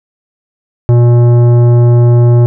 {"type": "tone with tanh clipping", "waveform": "sine", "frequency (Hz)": 120, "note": "B2", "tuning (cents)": -49, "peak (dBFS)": -5, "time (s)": [0.89, 2.46], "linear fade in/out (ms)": 0, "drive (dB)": 13, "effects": []}